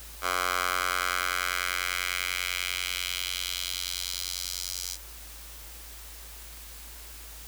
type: tone with high-pass filter sweep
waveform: 10% pulse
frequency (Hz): 90.2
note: F#2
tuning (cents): -44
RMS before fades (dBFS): -31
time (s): 0.21-4.98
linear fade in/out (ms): 50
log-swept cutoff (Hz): 1000 to 5500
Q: 1.8
effects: added 55 Hz sine -46 dBFS peak until 7.47 s + white hiss -46 dBFS RMS until 7.47 s